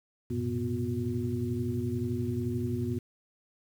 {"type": "tone cluster", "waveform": "sine", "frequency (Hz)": [93.4, 115.5, 127, 244.5, 360.9], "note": ["F#2", "A#2", "B2", "B3", "F#4"], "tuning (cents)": [17, -16, 49, -17, -43], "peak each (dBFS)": [-36, -34, -38, -33, -36], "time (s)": [0.3, 2.99], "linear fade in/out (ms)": 10, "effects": ["9-bit"]}